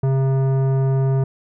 sine tone with tanh clipping, 134.1 Hz, C3, 43 cents sharp, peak -17 dBFS, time 0.03-1.24 s, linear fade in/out 5 ms, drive 14 dB, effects none

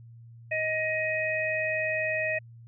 harmonic tone, 628 Hz, D#5, 16 cents sharp, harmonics 1 / 3 / 4, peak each -30 / -30 / -31 dBFS, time 0.51-2.39 s, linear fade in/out 10 ms, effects added 116 Hz sine -46 dBFS peak until 2.67 s

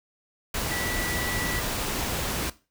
sine tone in noise, 1957 Hz, B6, 16 cents flat, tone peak -31 dBFS, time 0.71-1.6 s, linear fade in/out 5 ms, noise pink, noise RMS -29 dBFS, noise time 0.54-2.5 s, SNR -5 dB, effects noise-tail reverb RT60 0.3 s tail -17 dB re dry

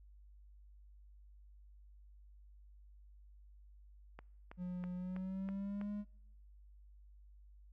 click train, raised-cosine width 0.5 ms, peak -35 dBFS, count 6, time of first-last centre 4.19-5.813 s, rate 3.08 Hz
triangle tone with pitch glide, 179.7 to 206.4 Hz, F3 to G#3, +50 to -10 cents, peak -37 dBFS, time 4.57-6.05 s, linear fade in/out 50 ms, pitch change +240 cents, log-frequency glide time 4.95-5.91 s
effects noise-tail reverb RT60 0.9 s tail -26 dB re dry + added 50 Hz sine -57 dBFS peak until 7.72 s

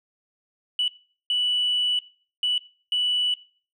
sine tone bursts at uneven times, 2960 Hz, F#7, in tune, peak -19 dBFS, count 4, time 0.79-0.88 / 1.3-1.99 / 2.43-2.58 / 2.92-3.34 s, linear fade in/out 2 ms, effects noise-tail reverb RT60 0.4 s tail -19 dB re dry + tanh soft clip ceiling -16 dBFS

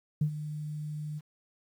sine tone with ADSR envelope, 151.1 Hz, D3, 50 cents sharp, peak -21 dBFS, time 0.21-1.21 s, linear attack 6 ms, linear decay 83 ms, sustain -13 dB, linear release 35 ms, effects tanh soft clip ceiling -18 dBFS + 10-bit

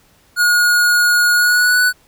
square tone with pitch glide, 1442 to 1485.1 Hz, F#6 to F#6, -45 to +6 cents, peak -11 dBFS, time 0.36-1.93 s, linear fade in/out 50 ms, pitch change +51 cents, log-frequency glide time 1.35-1.82 s, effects pink hiss -53 dBFS RMS until 2.07 s

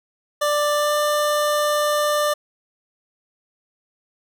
25% pulse tone with pitch glide, 590 to 594.1 Hz, D5 to D5, +8 to +20 cents, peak -14 dBFS, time 0.41-2.34 s, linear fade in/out 10 ms, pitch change +12 cents, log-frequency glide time 0.75-0.94 s, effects none

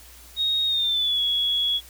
sine tone with pitch glide, 3745 to 3356 Hz, A#7 to G#7, +7 to +17 cents, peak -20 dBFS, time 0.36-1.81 s, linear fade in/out 50 ms, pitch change -190 cents, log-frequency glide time 0.66-1.21 s, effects added 60 Hz sine -49 dBFS peak until 1.89 s + white hiss -48 dBFS RMS until 1.89 s

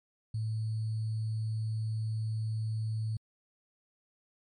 sine tone with sample-and-hold, 110 Hz, A2, in tune, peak -30 dBFS, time 0.34-3.17 s, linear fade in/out 5 ms, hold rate 4410 Hz, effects MP3 48 kbps

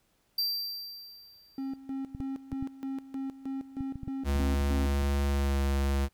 square tone with exponential decay, 4699 Hz, D8, in tune, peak -26 dBFS, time 0.38-1.76 s, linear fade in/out 5 ms, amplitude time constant 300 ms
triangle tone with tremolo, 269 Hz, C4, 48 cents sharp, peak -30 dBFS, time 1.58-4.95 s, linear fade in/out 2 ms, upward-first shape square, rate 3.2 Hz, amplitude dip 80%
clicks, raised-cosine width 5 ms, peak -26 dBFS, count 12, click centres 2.149 / 2.202 / 2.528 / 2.626 / 3.807 / 3.957 / 4.033 / 4.077 / 4.36 / 4.407 / 4.61 / 5.022 s
square tone with pitch glide, 70.2 to 69.03 Hz, C#2 to C#2, +22 to -7 cents, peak -26 dBFS, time 4.24-6.09 s, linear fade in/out 50 ms, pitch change -29 cents, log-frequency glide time 5.25-5.62 s
effects pink hiss -71 dBFS RMS until 6.13 s

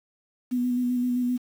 sine tone with vibrato, 246.9 Hz, B3, in tune, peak -22 dBFS, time 0.51-1.38 s, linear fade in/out 20 ms, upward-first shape square, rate 7.7 Hz, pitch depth 17 cents each way, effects 8-bit

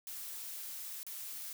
blue noise with dropouts, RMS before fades -44 dBFS, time 0.07-1.53 s, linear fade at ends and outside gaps 1 ms, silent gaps 1.031-1.066 s, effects none

